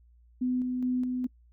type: tone with tremolo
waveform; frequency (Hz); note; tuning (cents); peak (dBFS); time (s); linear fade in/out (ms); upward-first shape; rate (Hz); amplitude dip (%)
sine; 251.7; B3; +33; -25; 0.41-1.27; 10; square; 2.4; 30
effects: noise-tail reverb RT60 0.1 s tail -24 dB re dry + added 59 Hz sine -56 dBFS peak until 1.52 s